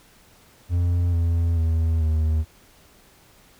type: tone with pitch steps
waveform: triangle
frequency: 87.31 / 84.29 / 81.37 / 78.55 Hz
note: F2 / E2 / E2 / D#2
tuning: 0 / +39 / -22 / +17 cents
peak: -16 dBFS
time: 0.69-2.45 s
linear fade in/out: 50 ms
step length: 440 ms
effects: pink hiss -54 dBFS RMS until 3.59 s